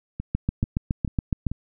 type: two click trains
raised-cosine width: 5 ms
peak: -17 / -10 dBFS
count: 4 / 9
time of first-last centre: 0.2-1.516 / 0.35-1.467 s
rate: 2.28 / 7.16 Hz
effects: none

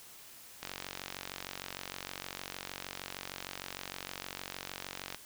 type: click train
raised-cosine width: 0.2 ms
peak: -21 dBFS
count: 211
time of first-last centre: 0.63-5.146 s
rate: 46.5 Hz
effects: white hiss -53 dBFS RMS until 5.25 s

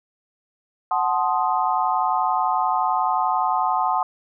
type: chord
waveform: sine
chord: F# diminished seventh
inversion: none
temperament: equal with one note detuned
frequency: 740 / 871.4 / 1046.5 / 1244.5 Hz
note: F#5 / A5 / C6 / Eb6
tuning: 0 / -17 / 0 / 0 cents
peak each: -23 / -23 / -24 / -26 dBFS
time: 0.91-4.03 s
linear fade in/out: 2 ms
effects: none

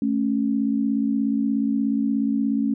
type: tone pair together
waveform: sine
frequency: 218.7 / 275.5 Hz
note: A3 / C#4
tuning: -10 / -11 cents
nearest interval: major third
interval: 399 cents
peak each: -22 dBFS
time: 0.02-2.74 s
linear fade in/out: 2 ms
effects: none

